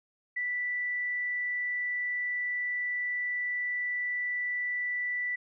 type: tone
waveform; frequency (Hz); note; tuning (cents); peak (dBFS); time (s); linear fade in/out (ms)
sine; 1971; B6; -4; -29; 0.36-5.36; 10
effects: none